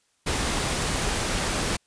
pink noise, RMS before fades -26 dBFS, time 0.26-1.77 s, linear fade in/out 10 ms, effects white hiss -68 dBFS RMS until 1.86 s + resampled to 22050 Hz

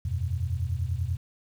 sine chord, E suspended second, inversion none, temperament just, 82.41 / 92.71 / 123.61 Hz, E2 / F#2 / B2, 0 / +4 / +2 cents, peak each -30 / -30 / -32 dBFS, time 0.05-1.17 s, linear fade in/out 5 ms, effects 9-bit

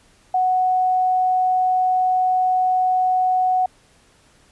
sine tone, 740 Hz, F#5, in tune, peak -15 dBFS, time 0.34-3.66 s, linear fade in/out 5 ms, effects pink hiss -55 dBFS RMS until 4.51 s + resampled to 24000 Hz

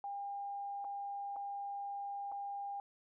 sine tone with dropouts, 803 Hz, G5, 41 cents sharp, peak -39 dBFS, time 0.04-2.8 s, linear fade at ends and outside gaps 1 ms, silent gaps 0.844-0.848 / 1.361-1.365 / 2.317-2.321 s, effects none

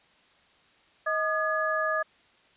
sine tone cluster, 630 / 1222 / 1689 Hz, D#5 / D#6 / G#6, +21 / -32 / +29 cents, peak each -29 dBFS, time 1.06-2.03 s, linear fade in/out 10 ms, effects white hiss -61 dBFS RMS until 2.56 s + resampled to 8000 Hz

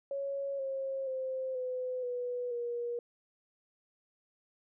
sine tone with pitch steps, 554.4 / 538 / 522.1 / 506.6 / 491.6 / 477.1 Hz, C#5 / C5 / C5 / B4 / B4 / A#4, 0 / +48 / -4 / +44 / -8 / +40 cents, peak -33 dBFS, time 0.11-2.99 s, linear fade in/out 2 ms, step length 480 ms, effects none

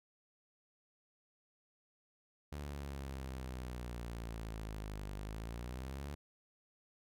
sawtooth exponential two-way sweep, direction down then up, 73.42 to 50 to 73.2 Hz, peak -38 dBFS, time 2.52-6.15 s, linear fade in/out 5 ms, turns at 5.15 s, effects none

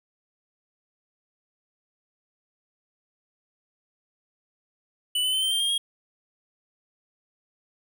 square tone with pitch steps, 2976 / 3023 / 3070 / 3119 / 3168 / 3217 / 3268 Hz, F#7 / F#7 / G7 / G7 / G7 / G7 / G#7, +9 / +36 / -37 / -9 / +18 / +44 / -29 cents, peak -23 dBFS, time 5.15-5.78 s, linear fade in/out 5 ms, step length 90 ms, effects none

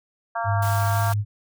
harmonic tone, 230 Hz, A#3, 23 cents flat, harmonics 3 / 4 / 5 / 6 / 7, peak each -27 / -29 / -31 / -33 / -34 dBFS, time 0.35-1.13 s, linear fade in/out 10 ms
sine tone with pitch glide, 102.3 to 103.97 Hz, G#2 to G#2, -26 to +2 cents, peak -20 dBFS, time 0.44-1.25 s, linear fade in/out 50 ms, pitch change +28 cents, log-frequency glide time 0.92-0.98 s
white noise, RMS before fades -35 dBFS, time 0.62-1.14 s, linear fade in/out 5 ms
effects none

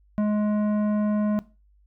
sine tone with tanh clipping, 210 Hz, G#3, 19 cents sharp, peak -22 dBFS, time 0.18-1.39 s, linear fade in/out 0 ms, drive 12 dB, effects noise-tail reverb RT60 0.3 s tail -19 dB re dry + added 50 Hz sine -56 dBFS peak until 1.86 s

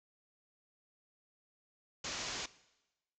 white low-pass noise, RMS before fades -41 dBFS, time 2.04-2.46 s, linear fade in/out 5 ms, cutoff 7100 Hz, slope 96 dB/octave, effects noise-tail reverb RT60 1.0 s tail -19 dB re dry

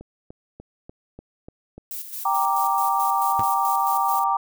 click train, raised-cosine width 2 ms, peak -26 dBFS, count 7, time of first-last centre 0.01-1.78 s, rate 3.39 Hz
violet noise with tremolo, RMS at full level -32 dBFS, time 1.91-4.24 s, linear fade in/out 0 ms, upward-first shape square, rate 4.6 Hz, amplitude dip 55%
sine chord, G minor, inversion none, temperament equal, 784 / 932.3 / 1174.7 Hz, G5 / Bb5 / D6, 0 / 0 / 0 cents, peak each -23 dBFS, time 2.25-4.37 s, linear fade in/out 5 ms
sawtooth tone with exponential decay, 107.4 Hz, A2, 41 cents flat, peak -22 dBFS, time 3.39-3.47 s, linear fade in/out 0 ms, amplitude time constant 17 ms
effects none

